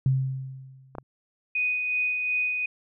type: tone with exponential decay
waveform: sine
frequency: 132.4 Hz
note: C3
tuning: 21 cents sharp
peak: -17 dBFS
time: 0.06-1.03 s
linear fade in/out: 2 ms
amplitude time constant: 210 ms
type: clicks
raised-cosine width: 1 ms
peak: -24 / -19 dBFS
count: 2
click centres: 0.952 / 0.984 s
type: tone with tremolo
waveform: sine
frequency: 2489 Hz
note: D#7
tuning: in tune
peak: -22 dBFS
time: 1.55-2.66 s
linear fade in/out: 5 ms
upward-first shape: sine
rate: 2.7 Hz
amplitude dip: 35%
effects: none